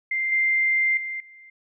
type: tone with level steps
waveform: sine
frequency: 2093 Hz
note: C7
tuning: in tune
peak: -22 / -18 / -28 / -45 dBFS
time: 0.11-1.5 s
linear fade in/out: 5 ms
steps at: 0.32 / 0.97 / 1.2 s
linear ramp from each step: 2 ms
effects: none